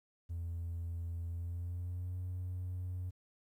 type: tone with pitch glide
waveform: triangle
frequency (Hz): 84.8 to 90.89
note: E2 to F#2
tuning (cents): +50 to -30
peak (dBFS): -34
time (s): 0.29-3.11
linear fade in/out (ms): 20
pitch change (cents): +120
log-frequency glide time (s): 1.28-2.15
effects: tanh soft clip ceiling -33 dBFS + 12-bit